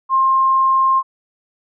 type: tone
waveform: sine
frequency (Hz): 1061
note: C6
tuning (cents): +24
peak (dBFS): -11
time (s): 0.09-1.03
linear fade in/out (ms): 50
effects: none